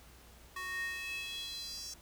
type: tone with high-pass filter sweep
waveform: square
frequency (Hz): 370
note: F#4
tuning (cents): 0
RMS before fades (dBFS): -41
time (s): 0.56-1.94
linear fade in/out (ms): 5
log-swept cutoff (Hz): 1400 to 5900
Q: 5.6
effects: added 60 Hz sine -59 dBFS peak until 2.01 s + pink hiss -59 dBFS RMS until 2.01 s